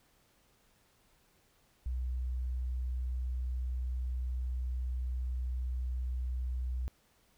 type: tone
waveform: sine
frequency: 62.5 Hz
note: B1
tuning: 21 cents sharp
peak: -32 dBFS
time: 1.86-6.88 s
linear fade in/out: 0 ms
effects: pink hiss -69 dBFS RMS until 7.37 s